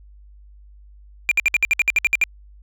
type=tone bursts; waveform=triangle; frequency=2392 Hz; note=D7; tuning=31 cents sharp; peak=-11 dBFS; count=12; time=1.29-2.238 s; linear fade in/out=0 ms; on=24 ms; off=60 ms; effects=added 50 Hz sine -43 dBFS peak until 2.62 s